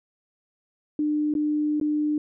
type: tone with dropouts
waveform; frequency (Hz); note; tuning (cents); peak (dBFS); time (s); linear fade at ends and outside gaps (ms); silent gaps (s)
sine; 300; D4; +37; -21; 0.99-2.18; 2; 1.339-1.351 / 1.8-1.812
effects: none